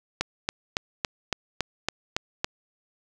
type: click train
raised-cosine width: 0.2 ms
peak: -7 dBFS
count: 9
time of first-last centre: 0.21-2.445 s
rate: 3.58 Hz
effects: none